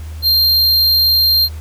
square tone, 4186 Hz, C8, in tune, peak -10 dBFS, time 0.22-1.49 s, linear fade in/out 50 ms, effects added 78 Hz sine -25 dBFS peak until 1.6 s + pink hiss -42 dBFS RMS until 1.6 s

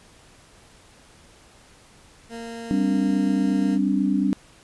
20% pulse tone, 230.9 Hz, A#3, 16 cents flat, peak -28 dBFS, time 2.29-3.79 s, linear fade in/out 50 ms
sine chord, G suspended fourth, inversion none, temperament equal with one note detuned, 196 / 261.6 / 290 Hz, G3 / C4 / D4, 0 / 0 / -22 cents, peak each -22 / -24 / -23 dBFS, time 2.71-4.33 s, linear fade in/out 0 ms
effects pink hiss -52 dBFS RMS until 4.63 s + resampled to 24000 Hz

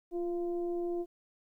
sine tone with frequency modulation, 348.1 Hz, F4, 6 cents flat, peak -31 dBFS, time 0.11-1.06 s, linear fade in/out 50 ms, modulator 341 Hz, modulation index 0.48, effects 12-bit

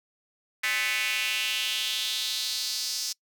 square tone with high-pass filter sweep, 116.9 Hz, A#2, 5 cents sharp, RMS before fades -29 dBFS, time 0.63-3.13 s, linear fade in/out 10 ms, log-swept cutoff 2000 to 5300 Hz, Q 3.4, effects noise-tail reverb RT60 0.1 s tail -25 dB re dry

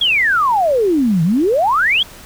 sine exponential two-way sweep, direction down then up, 3409 to 155.4 to 3409 Hz, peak -11 dBFS, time 0.01-2.03 s, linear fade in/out 5 ms, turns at 1.23 s, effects pink hiss -38 dBFS RMS until 2.25 s

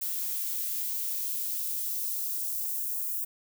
violet noise with high-pass filter sweep, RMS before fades -32 dBFS, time 0.01-3.25 s, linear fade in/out 10 ms, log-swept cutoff 910 to 8600 Hz, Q 0.73, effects none

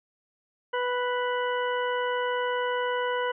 harmonic tone, 493.9 Hz, B4, in tune, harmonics 1 / 2 / 3 / 4 / 6, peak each -28 / -30 / -33 / -38 / -39 dBFS, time 0.73-3.32 s, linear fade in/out 10 ms, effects none

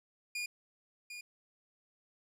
sawtooth tone with echo, 2430 Hz, D#7, 42 cents flat, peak -32 dBFS, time 0.35-0.46 s, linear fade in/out 5 ms, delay 750 ms, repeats 1, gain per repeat -8 dB, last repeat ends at 1.21 s, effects low-pass 11000 Hz 12 dB/octave + 12-bit

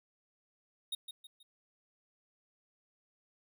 square tone with echo, 3729 Hz, A#7, in tune, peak -35 dBFS, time 0.92-0.95 s, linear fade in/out 5 ms, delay 160 ms, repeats 3, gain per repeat -8 dB, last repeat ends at 1.43 s, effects none

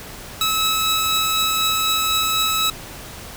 sawtooth tone pair together, 1296 / 3884 Hz, E6 / B7, -30 / -30 cents, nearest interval octave + perfect fifth, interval 1900 cents, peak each -17 dBFS, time 0.41-2.7 s, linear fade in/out 2 ms, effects pink hiss -36 dBFS RMS until 3.36 s

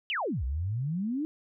sine exponential two-way sweep, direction down then up, 3196 to 60.1 to 319.4 Hz, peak -28 dBFS, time 0.1-1.25 s, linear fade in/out 0 ms, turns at 0.44 s, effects none

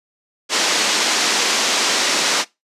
white band-pass noise, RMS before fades -18 dBFS, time 0.49-2.45 s, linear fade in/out 50 ms, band 220 to 6600 Hz, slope 24 dB/octave, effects noise-tail reverb RT60 0.2 s tail -21 dB re dry + resampled to 32000 Hz

